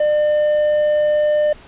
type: tone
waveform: triangle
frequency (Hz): 600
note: D5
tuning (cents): +37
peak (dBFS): -11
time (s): 0-1.53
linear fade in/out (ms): 5
effects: pink hiss -43 dBFS RMS until 1.67 s + resampled to 8000 Hz